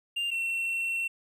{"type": "tone pair in turn", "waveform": "triangle", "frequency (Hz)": [2794, 2713], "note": ["F7", "E7"], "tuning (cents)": [0, 49], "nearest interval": "minor second", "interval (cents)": 51, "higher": "first", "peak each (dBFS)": -26, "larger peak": "neither", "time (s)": [[0.16, 0.31], [0.31, 1.08]], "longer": "second", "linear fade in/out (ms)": 10, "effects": []}